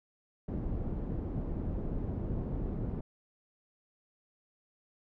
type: low-pass noise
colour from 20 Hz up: pink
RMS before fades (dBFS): -35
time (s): 0.48-3.01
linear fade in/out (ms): 5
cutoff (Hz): 350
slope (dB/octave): 12
effects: none